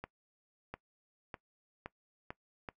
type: accelerating click train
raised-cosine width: 0.5 ms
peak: -26 dBFS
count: 6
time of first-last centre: 0.04-2.688 s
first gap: 700 ms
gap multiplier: 0.86
effects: noise-tail reverb RT60 0.1 s tail -20 dB re dry